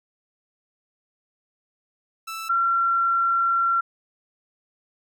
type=tone pair in turn; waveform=sawtooth / sine; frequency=1322 / 1364.7 Hz; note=E6 / F6; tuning=+5 / -40 cents; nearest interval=minor second; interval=55 cents; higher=second; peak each=-27 / -18 dBFS; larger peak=second; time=2.27-2.49 / 2.49-3.81 s; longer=second; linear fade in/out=10 ms; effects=none